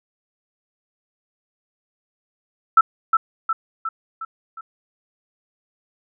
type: tone with echo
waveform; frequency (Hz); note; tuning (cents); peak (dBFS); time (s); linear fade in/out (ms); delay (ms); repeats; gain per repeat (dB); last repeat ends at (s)
sine; 1324; E6; +7; -7; 2.77-2.81; 5; 360; 5; -5; 4.61
effects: none